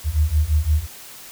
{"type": "beating tone pair", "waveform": "sine", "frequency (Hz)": [73.3, 79.1], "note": ["D2", "D#2"], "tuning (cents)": [-3, 29], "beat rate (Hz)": 5.8, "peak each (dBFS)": [-19, -18], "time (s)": [0.04, 0.87], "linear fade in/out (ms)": 50, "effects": ["white hiss -40 dBFS RMS until 1.31 s"]}